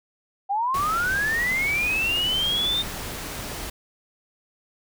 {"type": "linear sweep", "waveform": "sine", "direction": "up", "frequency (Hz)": [766, 3665], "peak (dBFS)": -21, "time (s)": [0.49, 2.83], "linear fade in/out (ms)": 20}
{"type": "noise", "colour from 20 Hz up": "pink", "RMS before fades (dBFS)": -33, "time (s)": [0.74, 3.7], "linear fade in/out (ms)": 5}
{"effects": []}